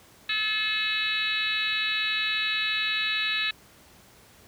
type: harmonic tone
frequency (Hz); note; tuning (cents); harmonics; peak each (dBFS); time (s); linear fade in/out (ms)
431.3; A4; -35; 3 / 4 / 5 / 6 / 7 / 8 / 9 / 10; -39 / -31 / -36 / -29 / -38 / -38 / -29 / -39; 0.29-3.51; 5
effects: pink hiss -54 dBFS RMS until 4.47 s + high-pass 60 Hz 12 dB/octave